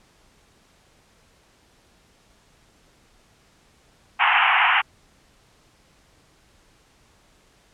pink band-pass noise, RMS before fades -18 dBFS, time 4.19-4.82 s, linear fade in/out 20 ms, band 740 to 3000 Hz, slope 96 dB/octave, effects pink hiss -58 dBFS RMS until 7.73 s + low-pass 9000 Hz 12 dB/octave

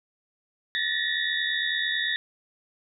sine tone cluster, 1751 / 1844 / 1913 / 3509 / 3757 Hz, A6 / A#6 / A#6 / A7 / A#7, -9 / -19 / +44 / -5 / +13 cents, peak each -31 dBFS, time 0.75-2.16 s, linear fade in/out 0 ms, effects none

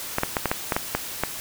clicks, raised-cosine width 0.5 ms, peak -6 dBFS, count 9, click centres 0.184 / 0.234 / 0.368 / 0.457 / 0.515 / 0.722 / 0.765 / 0.95 / 1.236 s, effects white hiss -34 dBFS RMS until 1.4 s

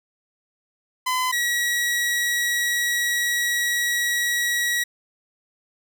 sawtooth tone pair in turn, 1016 / 1918 Hz, B5 / A#6, +49 / +49 cents, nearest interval major seventh, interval 1100 cents, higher second, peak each -17 dBFS, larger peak neither, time 1.06-1.32 / 1.32-4.84 s, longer second, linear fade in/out 10 ms, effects none

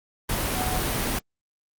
sine tone in noise, 740 Hz, F#5, in tune, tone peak -30 dBFS, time 0.55-0.79 s, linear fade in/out 5 ms, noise pink, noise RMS -26 dBFS, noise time 0.29-1.19 s, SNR -7 dB, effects Opus 32 kbps

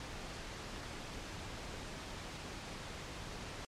pink noise, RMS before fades -45 dBFS, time 0-3.65 s, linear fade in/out 2 ms, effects low-pass 6000 Hz 12 dB/octave + MP3 64 kbps

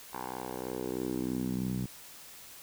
10% pulse tone with band-pass filter sweep, 63.2 Hz, B1, 41 cents sharp, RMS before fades -35 dBFS, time 0.13-1.86 s, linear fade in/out 5 ms, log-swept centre 950 to 150 Hz, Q 2.2, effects white hiss -50 dBFS RMS until 2.62 s

